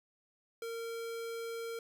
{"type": "tone", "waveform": "square", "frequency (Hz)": 460, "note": "A#4", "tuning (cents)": -23, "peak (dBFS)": -39, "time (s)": [0.62, 1.79], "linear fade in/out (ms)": 2, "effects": []}